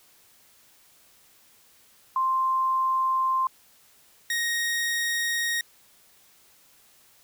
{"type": "tone pair in turn", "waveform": ["sine", "sawtooth"], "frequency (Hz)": [1050, 1870.9], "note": ["C6", "A#6"], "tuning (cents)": [6, 6], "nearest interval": "minor seventh", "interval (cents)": 1000, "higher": "second", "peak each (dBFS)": -21, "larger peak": "neither", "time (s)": [[2.16, 3.47], [4.3, 5.61]], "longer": "neither", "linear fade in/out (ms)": 2, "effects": ["white hiss -58 dBFS RMS until 7.23 s"]}